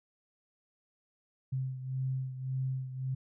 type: beating tone pair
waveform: sine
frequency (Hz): 130.81 / 132.61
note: C3 / C3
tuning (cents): 0 / +24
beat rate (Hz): 1.8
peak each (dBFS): -33 / -39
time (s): 1.52-3.15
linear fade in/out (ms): 10
effects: none